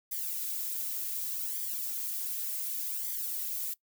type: noise with flanger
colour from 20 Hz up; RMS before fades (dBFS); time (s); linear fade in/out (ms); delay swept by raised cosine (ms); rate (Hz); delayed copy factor
violet; -35; 0.11-3.74; 10; 0.73 to 3.63; 0.67; -0.9
effects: noise-tail reverb RT60 0.1 s tail -20 dB re dry